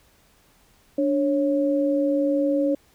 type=tone pair together; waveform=sine; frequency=291.4 / 550 Hz; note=D4 / C#5; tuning=-13 / -14 cents; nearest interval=major seventh; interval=1099 cents; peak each=-21 / -22 dBFS; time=0.98-2.75 s; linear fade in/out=5 ms; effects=pink hiss -59 dBFS RMS until 2.94 s